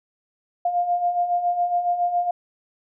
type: beating tone pair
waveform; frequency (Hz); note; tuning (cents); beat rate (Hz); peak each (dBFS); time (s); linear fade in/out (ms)
sine; 698.5 / 705.7; F5 / F5; 0 / +18; 7.2; -27 / -20; 0.65-2.31; 5
effects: none